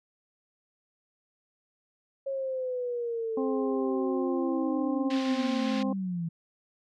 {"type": "linear sweep", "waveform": "sine", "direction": "down", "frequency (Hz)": [548, 162.8], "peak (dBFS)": -29, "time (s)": [2.26, 6.29], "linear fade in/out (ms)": 10}
{"type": "harmonic tone", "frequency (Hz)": 263.8, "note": "C4", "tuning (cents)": 14, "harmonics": [1, 2, 3, 4], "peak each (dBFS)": [-29, -35, -40, -41], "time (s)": [3.37, 5.93], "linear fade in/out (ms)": 5}
{"type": "band-pass noise", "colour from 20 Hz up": "white", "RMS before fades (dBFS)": -41, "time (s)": [5.1, 5.83], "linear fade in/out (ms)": 5, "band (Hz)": [1400, 4200], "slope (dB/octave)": 24}
{"effects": []}